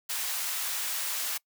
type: high-pass noise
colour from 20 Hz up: white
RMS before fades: -32 dBFS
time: 0.09-1.38 s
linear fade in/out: 10 ms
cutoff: 860 Hz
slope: 12 dB/octave
effects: noise-tail reverb RT60 0.1 s tail -24 dB re dry